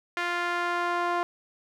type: tone with band-pass filter sweep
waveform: sawtooth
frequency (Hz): 349.2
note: F4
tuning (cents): 0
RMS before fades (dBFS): -28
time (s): 0.17-1.23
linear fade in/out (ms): 0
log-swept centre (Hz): 1800 to 970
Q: 1.5
effects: none